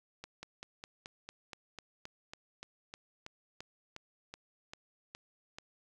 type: slowing click train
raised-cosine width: 0.2 ms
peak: -27 dBFS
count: 19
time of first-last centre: 0.24-5.585 s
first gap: 190 ms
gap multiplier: 1.05
effects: none